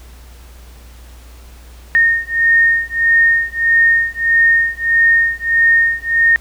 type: beating tone pair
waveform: sine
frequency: 1839 / 1840.6 Hz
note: A#6 / A#6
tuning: -24 / -22 cents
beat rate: 1.6 Hz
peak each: -13 dBFS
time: 1.95-6.36 s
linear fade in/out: 0 ms
effects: added 60 Hz sine -36 dBFS peak until 6.4 s + pink hiss -45 dBFS RMS until 6.4 s